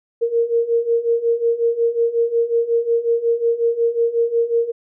sine beating tone pair, 462.3 / 467.8 Hz, A#4 / A#4, -14 / +6 cents, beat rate 5.5 Hz, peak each -20 / -17 dBFS, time 0.21-4.72 s, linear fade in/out 20 ms, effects none

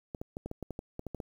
clicks, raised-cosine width 2 ms, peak -24 dBFS, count 12, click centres 0.148 / 0.215 / 0.369 / 0.46 / 0.514 / 0.627 / 0.707 / 0.791 / 0.994 / 1.067 / 1.147 / 1.202 s, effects 9-bit

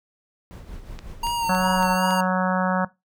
brown noise with tremolo, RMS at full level -36 dBFS, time 0.51-1.96 s, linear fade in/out 0 ms, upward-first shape sine, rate 5.5 Hz, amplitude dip 50%
click train, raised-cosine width 0.2 ms, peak -21 dBFS, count 5, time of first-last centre 0.99-2.107 s, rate 3.58 Hz
square tone with vibrato, 930 Hz, A#5, 4 cents flat, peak -23 dBFS, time 1.23-2.21 s, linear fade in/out 5 ms, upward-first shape sine, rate 2.6 Hz, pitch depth 37 cents each way
harmonic tone, 185 Hz, F#3, in tune, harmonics 1 / 3 / 4 / 5 / 6 / 7 / 8 / 9, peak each -22 / -27 / -28 / -29 / -30 / -30 / -31 / -32 dBFS, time 1.49-2.85 s, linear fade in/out 5 ms
effects noise-tail reverb RT60 0.2 s tail -19 dB re dry

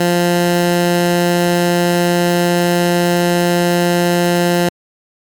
15% pulse tone, 174.61 Hz, F3, in tune, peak -5 dBFS, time 0-4.69 s, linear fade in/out 5 ms, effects MP3 96 kbps

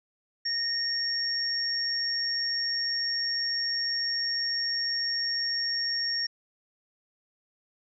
sine tone pair together, 1844 / 5526 Hz, A#6 / F8, -19 / -19 cents, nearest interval octave + perfect fifth, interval 1900 cents, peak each -34 / -27 dBFS, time 0.45-6.27 s, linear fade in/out 10 ms, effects none

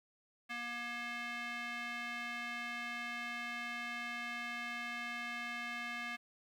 square tone with band-pass filter, 238.6 Hz, A#3, 41 cents sharp, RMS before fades -42 dBFS, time 0.49-6.17 s, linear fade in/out 20 ms, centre 2100 Hz, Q 2.2, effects 11-bit

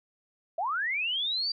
sine linear sweep, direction up, 622.3 to 4743 Hz, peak -27 dBFS, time 0.58-1.52 s, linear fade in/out 5 ms, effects none

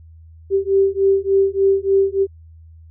sine beating tone pair, 388.9 / 392.3 Hz, G4 / G4, -14 / +1 cents, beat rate 3.4 Hz, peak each -16 dBFS, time 0.5-2.27 s, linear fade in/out 50 ms, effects added 81 Hz sine -40 dBFS peak until 2.9 s

